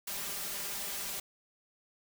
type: noise with comb filter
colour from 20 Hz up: white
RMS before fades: -38 dBFS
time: 0.07-1.2 s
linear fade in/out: 5 ms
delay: 5 ms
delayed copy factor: +0.75
effects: none